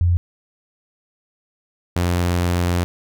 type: tone pair in turn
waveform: sine / sawtooth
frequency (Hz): 87.31 / 87.87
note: F2 / F2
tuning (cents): 0 / +11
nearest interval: unison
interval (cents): 11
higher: second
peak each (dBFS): -13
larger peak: neither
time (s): 0.01-0.17 / 1.96-2.84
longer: second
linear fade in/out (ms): 0
effects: none